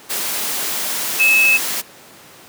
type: tone in noise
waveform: sine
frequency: 2597 Hz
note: E7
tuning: 26 cents flat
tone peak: -10 dBFS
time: 1.19-1.58 s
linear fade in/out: 20 ms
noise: white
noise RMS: -22 dBFS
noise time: 0.09-1.82 s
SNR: +9 dB
effects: pink hiss -42 dBFS RMS until 2.48 s + high-pass 200 Hz 12 dB/octave